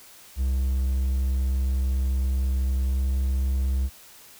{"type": "tone with pitch glide", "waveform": "triangle", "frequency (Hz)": [65.41, 65.94], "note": ["C2", "C2"], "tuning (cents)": [0, 14], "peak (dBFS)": -19, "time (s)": [0.36, 3.9], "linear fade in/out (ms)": 50, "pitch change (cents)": 14, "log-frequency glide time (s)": [2.86, 3.1], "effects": ["white hiss -49 dBFS RMS until 4.39 s"]}